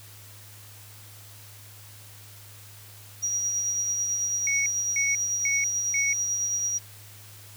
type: tone with tremolo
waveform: sine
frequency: 5750 Hz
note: F8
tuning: 50 cents sharp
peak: -23 dBFS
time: 3.22-6.79 s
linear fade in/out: 20 ms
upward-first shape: triangle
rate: 9.1 Hz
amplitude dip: 35%
type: tone bursts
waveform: sine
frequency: 2217 Hz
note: C#7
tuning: in tune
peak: -24 dBFS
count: 4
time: 4.47-6.13 s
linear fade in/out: 2 ms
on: 190 ms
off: 300 ms
effects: added 103 Hz sine -48 dBFS peak until 7.56 s + white hiss -49 dBFS RMS until 7.56 s